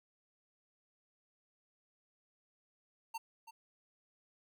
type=tone with echo; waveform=square; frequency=908 Hz; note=A#5; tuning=46 cents flat; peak=-39 dBFS; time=3.14-3.18 s; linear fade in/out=10 ms; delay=330 ms; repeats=1; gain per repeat=-12 dB; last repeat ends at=3.51 s; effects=none